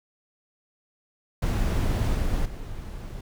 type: noise with level steps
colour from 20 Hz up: brown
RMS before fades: -23 / -25 / -36 dBFS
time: 1.42-3.21 s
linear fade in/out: 5 ms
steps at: 2.14 / 2.45 s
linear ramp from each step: 10 ms
effects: none